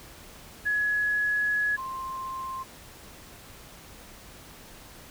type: tone pair in turn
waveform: sine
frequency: 1686 / 1052.6 Hz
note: G#6 / C6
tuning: +26 / +10 cents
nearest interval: minor sixth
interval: 816 cents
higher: first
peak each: -23 / -32 dBFS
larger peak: first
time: 0.65-1.77 / 1.77-2.64 s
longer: first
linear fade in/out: 20 ms
effects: pink hiss -48 dBFS RMS until 5.1 s